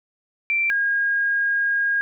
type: tone pair in turn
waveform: sine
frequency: 2349 / 1628.2 Hz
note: D7 / G#6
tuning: 0 / -35 cents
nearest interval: tritone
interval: 635 cents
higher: first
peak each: -18 dBFS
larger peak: neither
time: 0.5-0.7 / 0.7-2.01 s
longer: second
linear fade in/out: 0 ms
effects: none